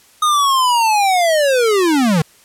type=linear sweep; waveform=square; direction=down; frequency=1244.5 to 146.83 Hz; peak=-12 dBFS; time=0.22-2.22 s; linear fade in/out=5 ms; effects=white hiss -49 dBFS RMS until 2.44 s + low-pass 12000 Hz 12 dB/octave